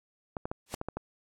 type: clicks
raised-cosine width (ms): 1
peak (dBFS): -20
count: 7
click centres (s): 0.368 / 0.455 / 0.515 / 0.741 / 0.814 / 0.886 / 0.97
type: noise with exponential growth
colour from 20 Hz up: white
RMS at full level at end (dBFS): -33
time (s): 0.66-0.75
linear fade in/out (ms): 5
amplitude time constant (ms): 19
effects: low-pass 10000 Hz 12 dB/octave